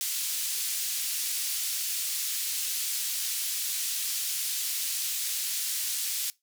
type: band-pass noise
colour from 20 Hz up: white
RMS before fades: -31 dBFS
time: 0.01-6.3 s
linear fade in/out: 0 ms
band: 3200 to 14000 Hz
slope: 12 dB/octave
effects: noise-tail reverb RT60 0.2 s tail -22 dB re dry